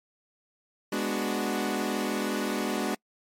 sawtooth chord, G# half-diminished seventh, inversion none, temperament equal, 207.7 / 246.9 / 293.7 / 370 Hz, G#3 / B3 / D4 / F#4, 0 / 0 / 0 / 0 cents, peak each -28 / -29 / -29 / -29 dBFS, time 0.92-2.95 s, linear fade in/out 5 ms, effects noise-tail reverb RT60 0.1 s tail -26 dB re dry + MP3 64 kbps

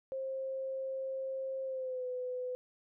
sine tone with pitch glide, 531 to 502.6 Hz, C5 to B4, +25 to +30 cents, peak -35 dBFS, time 0.12-2.55 s, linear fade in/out 0 ms, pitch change -95 cents, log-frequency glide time 1.64-2.06 s, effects none

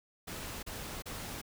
pink noise bursts, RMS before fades -42 dBFS, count 3, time 0.27-1.416 s, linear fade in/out 10 ms, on 360 ms, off 33 ms, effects none

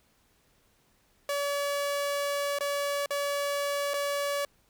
sawtooth tone with dropouts, 570 Hz, C#5, 48 cents sharp, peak -24 dBFS, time 1.29-4.45 s, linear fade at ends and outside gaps 2 ms, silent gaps 2.587-2.607 / 3.06-3.106 / 3.936-3.94 s, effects pink hiss -67 dBFS RMS until 4.69 s

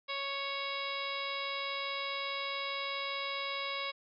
harmonic tone, 554.4 Hz, C#5, in tune, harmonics 1 / 2 / 3 / 4 / 5 / 6 / 7 / 8 / 9, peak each -43 / -40 / -50 / -40 / -45 / -45 / -42 / -54 / -48 dBFS, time 0.08-3.92 s, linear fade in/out 20 ms, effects none

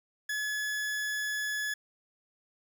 40% pulse tone, 1704 Hz, G#6, 44 cents sharp, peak -30 dBFS, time 0.29-1.74 s, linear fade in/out 5 ms, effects none

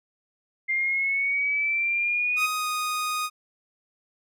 sine linear sweep, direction up, 2100 to 2497 Hz, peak -22 dBFS, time 0.68-2.47 s, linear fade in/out 20 ms
sawtooth tone with pitch glide, 1250 to 1240.6 Hz, D#6 to D#6, +8 to -5 cents, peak -22 dBFS, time 2.36-3.3 s, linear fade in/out 50 ms, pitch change -13 cents, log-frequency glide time 2.56-2.67 s
effects none

